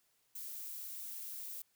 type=noise; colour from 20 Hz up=violet; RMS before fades=-45 dBFS; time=0.35-1.62 s; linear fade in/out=5 ms; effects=white hiss -75 dBFS RMS until 1.75 s